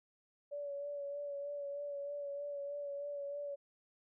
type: tone with vibrato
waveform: sine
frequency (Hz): 571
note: D5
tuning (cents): -49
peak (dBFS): -39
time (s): 0.51-3.56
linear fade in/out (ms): 20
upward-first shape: sine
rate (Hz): 3.2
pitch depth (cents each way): 24
effects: none